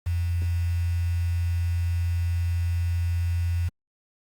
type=tone with quantisation; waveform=sine; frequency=86.2 Hz; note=F2; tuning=22 cents flat; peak=-22 dBFS; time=0.06-3.69 s; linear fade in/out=10 ms; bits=7; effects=Opus 48 kbps